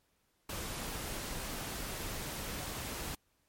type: noise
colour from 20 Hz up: pink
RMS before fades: -40 dBFS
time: 0.49-3.15 s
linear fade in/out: 5 ms
effects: pink hiss -75 dBFS RMS until 3.48 s + MP3 64 kbps